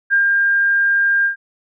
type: tone with ADSR envelope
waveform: sine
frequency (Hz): 1603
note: G6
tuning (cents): +38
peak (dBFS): -10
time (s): 0.1-1.36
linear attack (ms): 34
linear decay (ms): 99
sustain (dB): -2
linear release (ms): 110
effects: none